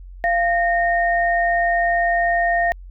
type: tone pair together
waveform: sine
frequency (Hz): 691 / 1842.2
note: F5 / A#6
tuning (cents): -19 / -21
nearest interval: octave + perfect fourth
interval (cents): 1698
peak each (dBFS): -17 / -20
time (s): 0.24-2.72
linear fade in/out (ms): 0
effects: added 45 Hz sine -35 dBFS peak until 2.9 s